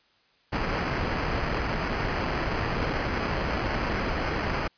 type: noise with sample-and-hold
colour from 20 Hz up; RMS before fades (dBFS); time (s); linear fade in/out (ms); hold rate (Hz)
pink; -28; 0.52-4.68; 10; 3675
effects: white hiss -64 dBFS RMS until 4.77 s + resampled to 11025 Hz